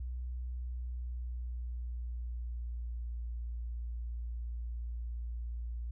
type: tone with pitch glide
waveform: sine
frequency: 61.7 to 58.54 Hz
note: B1 to A#1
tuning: -1 to +8 cents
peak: -36 dBFS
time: 0-5.91 s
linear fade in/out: 5 ms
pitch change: -91 cents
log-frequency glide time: 0.31-3.19 s
effects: none